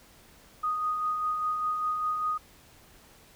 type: tone with tremolo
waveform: sine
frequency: 1242 Hz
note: D#6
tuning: 3 cents flat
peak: -25 dBFS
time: 0.63-2.38 s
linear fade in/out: 10 ms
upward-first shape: sine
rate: 5 Hz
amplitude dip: 35%
effects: pink hiss -56 dBFS RMS until 3.35 s